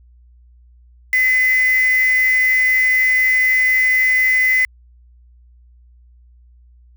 sine tone with quantisation, 2026 Hz, B6, 44 cents sharp, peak -12 dBFS, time 1.13-4.65 s, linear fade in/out 2 ms, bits 4, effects added 60 Hz sine -45 dBFS peak until 6.96 s

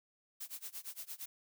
blue noise with tremolo, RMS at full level -43 dBFS, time 0.4-1.26 s, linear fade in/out 10 ms, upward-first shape sine, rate 8.7 Hz, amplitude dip 95%, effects none

